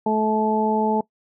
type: harmonic tone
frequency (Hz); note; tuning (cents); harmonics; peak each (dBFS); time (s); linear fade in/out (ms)
216.7; A3; -26; 1 / 2 / 3 / 4; -22 / -23 / -28 / -22; 0.06-1.01; 5
effects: noise-tail reverb RT60 0.1 s tail -21 dB re dry